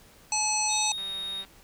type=harmonic tone; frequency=856 Hz; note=A5; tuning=48 cents flat; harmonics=1 / 3 / 5 / 7 / 9 / 10; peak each=-30 / -33 / -33 / -28 / -32 / -39 dBFS; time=0.32-0.92 s; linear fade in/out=2 ms
type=tone; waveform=triangle; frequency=3730 Hz; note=A#7; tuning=in tune; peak=-30 dBFS; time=0.68-1.45 s; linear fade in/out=50 ms
type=click train; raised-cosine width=0.3 ms; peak=-32 dBFS; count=92; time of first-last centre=0.98-1.449 s; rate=194 Hz
effects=pink hiss -55 dBFS RMS until 1.63 s